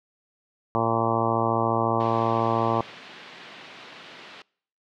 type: harmonic tone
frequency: 114.3 Hz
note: A#2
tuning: 34 cents flat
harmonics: 1 / 2 / 3 / 4 / 5 / 6 / 7 / 8 / 9 / 10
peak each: -30 / -30 / -30 / -30 / -30 / -30 / -30 / -30 / -30 / -30 dBFS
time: 0.75-2.81 s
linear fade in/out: 0 ms
type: band-pass noise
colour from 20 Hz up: white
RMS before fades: -45 dBFS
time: 2-4.42 s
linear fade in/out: 2 ms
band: 140 to 3600 Hz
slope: 24 dB/octave
effects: noise-tail reverb RT60 0.6 s tail -25 dB re dry